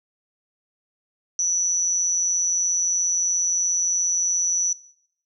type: tone with amplitude modulation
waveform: sine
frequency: 5920 Hz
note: F#8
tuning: in tune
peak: -16 dBFS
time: 1.39-4.73 s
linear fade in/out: 2 ms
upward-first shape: sine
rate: 177 Hz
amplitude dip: 70%
effects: noise-tail reverb RT60 0.8 s tail -22 dB re dry